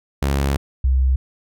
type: tone pair in turn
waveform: sawtooth / sine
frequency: 69.3 / 65.15 Hz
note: C#2 / C2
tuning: 0 / -7 cents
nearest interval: minor second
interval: 107 cents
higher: first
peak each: -13 dBFS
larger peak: neither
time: 0.22-0.57 / 0.84-1.16 s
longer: first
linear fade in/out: 5 ms
effects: none